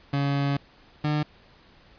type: tone pair in turn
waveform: 30% pulse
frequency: 140.7 / 150.16 Hz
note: C#3 / D3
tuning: +26 / +39 cents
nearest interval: minor second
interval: 113 cents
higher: second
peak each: -20 dBFS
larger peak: neither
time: 0.13-0.57 / 1.04-1.23 s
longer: first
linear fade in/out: 5 ms
effects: pink hiss -55 dBFS RMS until 1.98 s + resampled to 11025 Hz